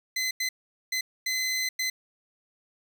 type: tone bursts at uneven times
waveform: 20% pulse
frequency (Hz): 2039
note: C7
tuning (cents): -45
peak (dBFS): -21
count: 5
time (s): 0.16-0.31 / 0.4-0.49 / 0.92-1.01 / 1.26-1.69 / 1.79-1.9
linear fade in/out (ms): 5
effects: none